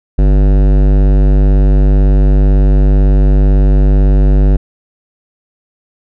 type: tone with hard clipping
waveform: sine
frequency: 49 Hz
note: G1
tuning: in tune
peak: -7 dBFS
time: 0.18-4.57 s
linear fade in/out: 10 ms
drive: 17 dB
effects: none